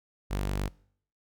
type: tone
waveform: sawtooth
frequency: 49 Hz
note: G1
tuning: in tune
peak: -24 dBFS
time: 0.3-0.69 s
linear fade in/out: 20 ms
effects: noise-tail reverb RT60 0.6 s tail -23 dB re dry